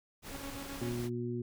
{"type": "noise", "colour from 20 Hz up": "pink", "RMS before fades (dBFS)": -45, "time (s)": [0.22, 1.1], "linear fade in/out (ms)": 50}
{"type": "tone with tremolo", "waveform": "sawtooth", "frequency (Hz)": 277.2, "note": "C#4", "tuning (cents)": 0, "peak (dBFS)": -38, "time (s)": [0.3, 0.98], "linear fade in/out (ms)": 50, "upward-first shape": "square", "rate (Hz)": 7.6, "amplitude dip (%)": 55}
{"type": "harmonic tone", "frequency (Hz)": 120.2, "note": "B2", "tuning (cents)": -46, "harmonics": [1, 2, 3], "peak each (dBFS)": [-38, -38, -38], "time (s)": [0.81, 1.42], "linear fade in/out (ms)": 5}
{"effects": []}